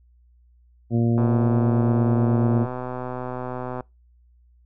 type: harmonic tone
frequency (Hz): 116.9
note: A#2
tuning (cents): +5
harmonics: 1 / 2 / 3 / 4 / 5 / 6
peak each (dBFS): -20 / -21 / -27 / -35 / -35 / -38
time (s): 0.9-2.67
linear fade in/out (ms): 50
type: click train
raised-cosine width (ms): 1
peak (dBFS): -17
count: 332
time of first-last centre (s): 1.18-3.807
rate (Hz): 126
effects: noise-tail reverb RT60 0.2 s tail -23 dB re dry + added 60 Hz sine -53 dBFS peak until 4.65 s